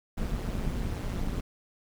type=noise with amplitude modulation; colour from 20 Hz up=brown; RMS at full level=-28 dBFS; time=0.17-1.41 s; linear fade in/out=10 ms; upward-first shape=sine; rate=186 Hz; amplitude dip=75%; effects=none